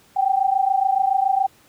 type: tone pair together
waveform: sine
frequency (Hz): 762 / 789.1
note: G5 / G5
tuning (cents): -49 / +11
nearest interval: minor second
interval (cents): 60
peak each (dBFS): -19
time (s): 0.16-1.47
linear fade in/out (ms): 10
effects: pink hiss -54 dBFS RMS until 1.68 s + high-pass 80 Hz 12 dB/octave

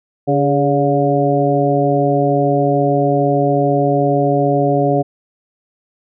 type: harmonic tone with a mistuned harmonic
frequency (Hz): 142.4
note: C#3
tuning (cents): +47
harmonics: 1 / 2 / 3 / 4 / 5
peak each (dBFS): -18 / -18 / -18 / -18 / -18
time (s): 0.27-5.03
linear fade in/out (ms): 20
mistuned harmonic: 3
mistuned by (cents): -55
effects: none

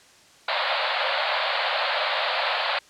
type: band-pass noise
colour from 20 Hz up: pink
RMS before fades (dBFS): -25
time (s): 0.48-2.79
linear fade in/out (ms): 5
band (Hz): 530 to 4500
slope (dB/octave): 96
effects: white hiss -53 dBFS RMS until 2.89 s + low-pass 7000 Hz 12 dB/octave

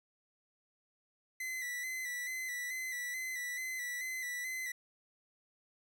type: tone with vibrato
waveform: 45% pulse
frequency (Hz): 2000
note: B6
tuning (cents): +21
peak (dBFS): -37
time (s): 1.4-4.72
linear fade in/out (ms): 5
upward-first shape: square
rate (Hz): 2.3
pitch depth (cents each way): 36
effects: none

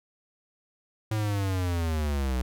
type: linear sweep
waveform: square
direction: down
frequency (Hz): 110 to 61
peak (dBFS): -26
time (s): 1.11-2.42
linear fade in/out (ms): 5
effects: none

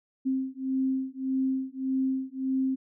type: beating tone pair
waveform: sine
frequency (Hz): 263 / 264.7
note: C4 / C4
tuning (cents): +9 / +20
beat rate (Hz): 1.7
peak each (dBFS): -29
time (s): 0.25-2.76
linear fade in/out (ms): 20
effects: none

